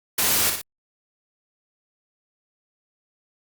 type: noise with echo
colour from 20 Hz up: white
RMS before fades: -21 dBFS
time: 0.18-0.5 s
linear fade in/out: 5 ms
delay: 58 ms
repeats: 2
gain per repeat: -6 dB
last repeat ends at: 0.616 s
effects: Opus 48 kbps